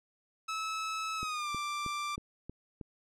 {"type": "tone with pitch glide", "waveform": "sawtooth", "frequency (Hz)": [1300, 1178.4], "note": ["E6", "D6"], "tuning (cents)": [-24, 6], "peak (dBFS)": -30, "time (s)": [0.48, 2.16], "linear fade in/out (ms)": 10, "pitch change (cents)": -170, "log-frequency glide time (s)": [1.16, 1.5]}
{"type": "click train", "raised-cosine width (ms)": 3, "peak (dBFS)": -29, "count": 6, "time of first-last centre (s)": [1.23, 2.812], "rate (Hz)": 3.16}
{"effects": ["low-pass 8000 Hz 12 dB/octave"]}